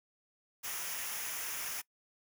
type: noise with comb filter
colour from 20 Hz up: white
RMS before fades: -39 dBFS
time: 0.63-1.82 s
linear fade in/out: 20 ms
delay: 0.24 ms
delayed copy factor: -0.6
effects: noise-tail reverb RT60 0.1 s tail -22 dB re dry